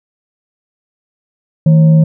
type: tone with frequency modulation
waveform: sine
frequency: 159.4 Hz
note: D#3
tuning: 42 cents sharp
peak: -4 dBFS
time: 1.66-2.04 s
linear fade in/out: 5 ms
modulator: 384 Hz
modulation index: 0.29
effects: none